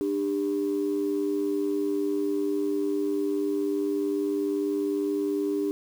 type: tone pair together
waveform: sine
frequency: 298.5 / 398.7 Hz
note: D4 / G4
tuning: +28 / +29 cents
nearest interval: perfect fourth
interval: 501 cents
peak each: -26 dBFS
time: 0.01-5.71 s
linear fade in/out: 0 ms
effects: tanh soft clip ceiling -18 dBFS + 8-bit